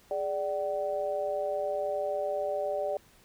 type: tone with amplitude modulation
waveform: sine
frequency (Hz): 587.3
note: D5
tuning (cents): 0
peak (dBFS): -24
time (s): 0.11-2.97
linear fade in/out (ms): 2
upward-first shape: sine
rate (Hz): 173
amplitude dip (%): 95
effects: pink hiss -60 dBFS RMS until 3.24 s